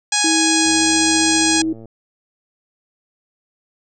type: harmonic tone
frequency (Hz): 830.6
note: G#5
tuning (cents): 0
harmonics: 1 / 2 / 3 / 4 / 5 / 6 / 7 / 8 / 9 / 10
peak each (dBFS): -24 / -24 / -24 / -24 / -24 / -24 / -24 / -24 / -24 / -24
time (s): 0.12-1.62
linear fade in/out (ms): 5
type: tone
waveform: sine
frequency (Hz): 320.9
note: E4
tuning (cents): -46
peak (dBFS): -17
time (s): 0.24-1.73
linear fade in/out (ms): 5
type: click train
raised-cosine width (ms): 2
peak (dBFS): -26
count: 135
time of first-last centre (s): 0.66-1.856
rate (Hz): 112
effects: none